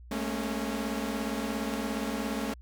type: tone cluster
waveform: sawtooth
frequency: 210.4 / 227.6 / 274.9 Hz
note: G#3 / A#3 / C#4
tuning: +23 / -41 / -14 cents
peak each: -31 dBFS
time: 0.11-2.54 s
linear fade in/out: 5 ms
effects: added 60 Hz sine -46 dBFS peak until 2.61 s